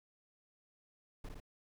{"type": "noise with echo", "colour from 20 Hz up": "brown", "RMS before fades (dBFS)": -45, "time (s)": [1.24, 1.29], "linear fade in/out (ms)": 5, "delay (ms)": 56, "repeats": 2, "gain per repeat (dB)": -2, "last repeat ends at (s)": 1.402, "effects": []}